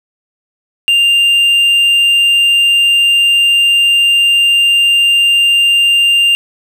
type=tone; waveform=triangle; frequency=2794 Hz; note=F7; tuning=in tune; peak=-5 dBFS; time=0.88-6.35 s; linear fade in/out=0 ms; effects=none